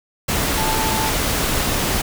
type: tone in noise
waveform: sine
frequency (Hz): 880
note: A5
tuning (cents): 0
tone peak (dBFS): -23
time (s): 0.57-1.1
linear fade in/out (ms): 10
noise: pink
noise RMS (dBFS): -20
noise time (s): 0.28-2.02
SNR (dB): -6
effects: none